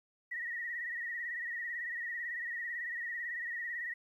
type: tone with vibrato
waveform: sine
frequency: 1895 Hz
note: A#6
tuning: 28 cents sharp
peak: -36 dBFS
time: 0.31-3.94 s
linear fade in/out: 10 ms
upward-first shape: triangle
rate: 18 Hz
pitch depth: 80 cents each way
effects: 12-bit